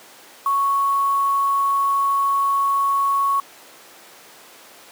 sine tone with quantisation, 1108.7 Hz, C#6, in tune, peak -16 dBFS, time 0.46-3.4 s, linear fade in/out 2 ms, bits 6, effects pink hiss -44 dBFS RMS until 4.91 s + high-pass 400 Hz 12 dB/octave

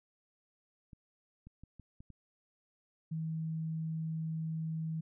clicks, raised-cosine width 5 ms, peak -39 dBFS, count 6, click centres 0.932 / 1.47 / 1.636 / 1.797 / 2.005 / 2.103 s
sine tone, 160.3 Hz, E3, 48 cents flat, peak -34 dBFS, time 3.11-5.01 s, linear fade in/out 10 ms
effects none

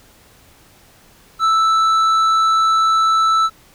sine tone with tanh clipping, 1318 Hz, E6, 1 cent flat, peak -13 dBFS, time 1.39-3.5 s, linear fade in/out 50 ms, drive 8 dB, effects pink hiss -49 dBFS RMS until 3.74 s

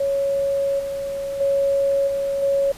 sine tone with level steps, 554.4 Hz, C#5, in tune, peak -18 / -24 / -16 / -20 / -16 dBFS, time 0-2.72 s, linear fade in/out 5 ms, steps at 0.79 / 1.4 / 2.07 / 2.42 s, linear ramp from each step 10 ms, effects pink hiss -42 dBFS RMS until 2.77 s + resampled to 32000 Hz

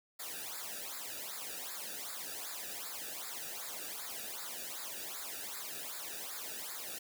white noise with flanger, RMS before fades -43 dBFS, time 0.19-6.99 s, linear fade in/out 10 ms, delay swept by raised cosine 0.33 to 0.97 ms, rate 2.6 Hz, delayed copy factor -0.95, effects none

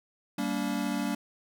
square chord, G minor, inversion none, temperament equal with one note detuned, 196 / 233.1 / 286.5 Hz, G3 / Bb3 / D4, 0 / 0 / -43 cents, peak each -34 / -34 / -33 dBFS, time 0.38-1.15 s, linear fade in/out 5 ms, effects none

